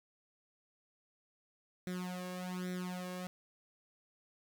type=tone with flanger; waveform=sawtooth; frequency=181.6 Hz; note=F#3; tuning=32 cents flat; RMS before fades=-41 dBFS; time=1.87-3.27 s; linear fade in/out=0 ms; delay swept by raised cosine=0.52 to 1.82 ms; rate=1.2 Hz; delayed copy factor=+0.95; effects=none